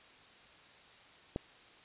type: click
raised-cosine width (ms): 2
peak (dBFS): -21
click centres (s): 1.361
effects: white hiss -58 dBFS RMS until 1.84 s + resampled to 8000 Hz